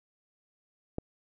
click, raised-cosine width 2 ms, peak -19 dBFS, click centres 0.984 s, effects none

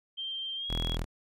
sine tone with pitch glide, 3157 to 3322 Hz, G7 to G#7, +12 to 0 cents, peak -33 dBFS, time 0.17-0.97 s, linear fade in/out 20 ms, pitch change +88 cents, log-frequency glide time 0.56-0.7 s
sawtooth tone, 41.2 Hz, E1, in tune, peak -26 dBFS, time 0.69-1.05 s, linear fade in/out 20 ms
effects MP3 64 kbps

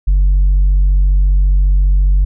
sine tone with tanh clipping, 47.33 Hz, F#1, 40 cents sharp, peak -8 dBFS, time 0.07-2.25 s, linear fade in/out 10 ms, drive 1 dB, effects none

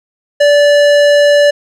sine tone with tanh clipping, 581 Hz, D5, 19 cents flat, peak -7 dBFS, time 0.4-1.51 s, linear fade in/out 10 ms, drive 18 dB, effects none

